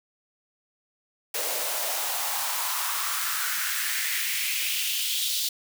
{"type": "noise with high-pass filter sweep", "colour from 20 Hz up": "white", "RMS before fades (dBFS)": -28, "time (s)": [1.34, 5.49], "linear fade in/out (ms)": 5, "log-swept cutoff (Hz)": [500, 3800], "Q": 3.1, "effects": []}